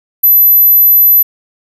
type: tone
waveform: sine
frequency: 12020 Hz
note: F#9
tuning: 26 cents sharp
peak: -3 dBFS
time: 0.23-1.23 s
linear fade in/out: 10 ms
effects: none